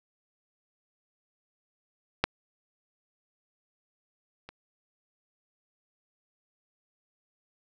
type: clicks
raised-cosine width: 0.3 ms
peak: -6 / -27 dBFS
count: 2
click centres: 2.24 / 4.49 s
effects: none